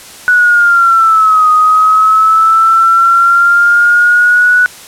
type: linear two-way sweep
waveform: sine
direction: down then up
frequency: 1480 to 1244.5 to 1480 Hz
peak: -4 dBFS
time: 0.28-4.66 s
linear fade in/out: 0 ms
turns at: 1.5 s
effects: white hiss -32 dBFS RMS until 4.87 s + low-pass 11000 Hz 12 dB/octave